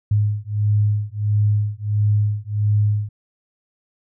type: beating tone pair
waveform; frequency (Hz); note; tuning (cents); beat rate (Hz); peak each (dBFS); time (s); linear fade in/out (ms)
sine; 103.83 / 105.33; G#2 / G#2; 0 / +25; 1.5; -19; 0.11-3.09; 5
effects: none